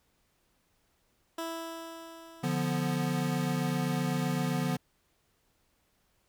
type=tone with exponential decay; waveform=15% pulse; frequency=329.6 Hz; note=E4; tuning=in tune; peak=-27 dBFS; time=1.38-3.87 s; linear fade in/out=5 ms; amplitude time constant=540 ms
type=chord; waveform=square; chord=B diminished; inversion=first; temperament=equal; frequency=146.83 / 174.61 / 246.9 Hz; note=D3 / F3 / B3; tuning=0 / 0 / 0 cents; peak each=-33 / -33 / -34 dBFS; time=2.43-4.77 s; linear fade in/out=10 ms
effects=pink hiss -72 dBFS RMS until 6.28 s